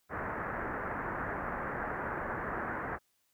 white low-pass noise, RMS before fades -37 dBFS, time 0.09-2.99 s, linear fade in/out 50 ms, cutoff 1800 Hz, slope 48 dB/octave, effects white hiss -75 dBFS RMS until 3.33 s

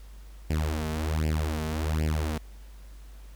sawtooth tone with flanger, 77.78 Hz, D#2, in tune, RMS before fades -28 dBFS, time 0.5-2.38 s, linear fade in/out 5 ms, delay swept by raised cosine 0.39 to 4.69 ms, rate 1.3 Hz, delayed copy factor +0.9, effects added 50 Hz sine -43 dBFS peak until 3.35 s + pink hiss -58 dBFS RMS until 3.35 s

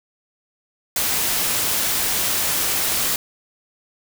white noise, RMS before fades -21 dBFS, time 0.96-3.16 s, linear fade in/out 2 ms, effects none

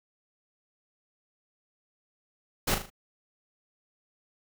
pink noise with echo, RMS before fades -26 dBFS, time 2.67-2.75 s, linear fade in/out 10 ms, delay 38 ms, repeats 4, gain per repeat -7 dB, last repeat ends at 2.902 s, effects none

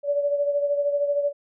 sine beating tone pair, 573 / 586 Hz, D5 / D5, -43 / -4 cents, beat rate 13 Hz, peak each -21 / -29 dBFS, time 0.03-1.33 s, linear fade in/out 50 ms, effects none

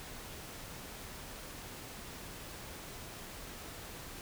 silence, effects pink hiss -47 dBFS RMS until 4.21 s

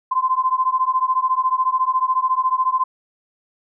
sine beating tone pair, 1027 / 1041 Hz, C6 / C6, -33 / -9 cents, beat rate 14 Hz, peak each -19 / -19 dBFS, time 0.11-2.84 s, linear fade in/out 10 ms, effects none

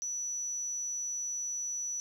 sine tone, 5920 Hz, F#8, in tune, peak -33 dBFS, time 0.02-2 s, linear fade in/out 0 ms, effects 10-bit

